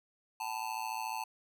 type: tone with amplitude modulation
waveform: square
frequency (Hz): 880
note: A5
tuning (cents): 0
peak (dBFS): -32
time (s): 0.4-1.24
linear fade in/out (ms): 5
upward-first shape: sine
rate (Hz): 114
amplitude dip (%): 95
effects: none